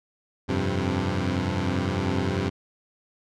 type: chord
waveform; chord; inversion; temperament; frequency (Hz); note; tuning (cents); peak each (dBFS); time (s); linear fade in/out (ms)
15% pulse; F suspended second; none; equal with one note detuned; 88.02 / 98 / 130.81; F2 / G2 / C3; +14 / 0 / 0; -21 / -21 / -24; 0.48-2.5; 20
effects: low-pass 5000 Hz 12 dB/octave